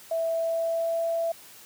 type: tone with pitch glide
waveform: sine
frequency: 658 to 666 Hz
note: E5 to E5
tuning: -3 to +18 cents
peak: -24 dBFS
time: 0.11-1.32 s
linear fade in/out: 5 ms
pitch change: +21 cents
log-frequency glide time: 0.25-1.05 s
effects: white hiss -49 dBFS RMS until 1.65 s + high-pass 100 Hz 12 dB/octave